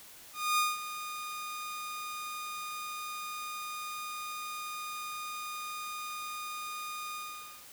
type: tone with ADSR envelope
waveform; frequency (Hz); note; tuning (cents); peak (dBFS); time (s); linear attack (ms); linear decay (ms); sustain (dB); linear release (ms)
sawtooth; 1225; D#6; -27; -21; 0.33-7.66; 250; 190; -13; 510
effects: white hiss -52 dBFS RMS until 7.72 s